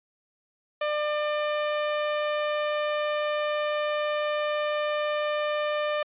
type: tone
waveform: sawtooth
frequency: 598 Hz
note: D5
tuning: 31 cents sharp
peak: -21 dBFS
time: 0.81-6.03 s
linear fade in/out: 5 ms
effects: resampled to 8000 Hz